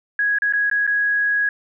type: tone with dropouts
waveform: sine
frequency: 1661.2 Hz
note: G#6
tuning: in tune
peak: -16 dBFS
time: 0.19-1.49 s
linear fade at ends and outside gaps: 2 ms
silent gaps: 0.386-0.42 / 0.525-0.535 / 0.699-0.713 / 0.867-0.875 s
effects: none